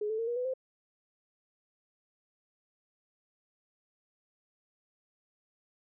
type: tone with pitch steps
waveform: sine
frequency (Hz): 420 / 438.3 / 457.5 / 477.5 / 498.3 / 520.1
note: G#4 / A4 / A#4 / A#4 / B4 / C5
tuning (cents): +19 / -7 / -32 / +42 / +15 / -10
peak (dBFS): -30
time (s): 0.01-0.538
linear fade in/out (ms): 5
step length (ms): 88
effects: none